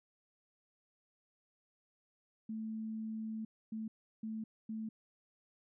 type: tone bursts at uneven times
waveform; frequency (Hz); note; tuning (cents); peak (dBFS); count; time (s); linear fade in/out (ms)
sine; 220; A3; 0; -38; 4; 2.49-3.45 / 3.72-3.88 / 4.23-4.44 / 4.69-4.89; 5
effects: none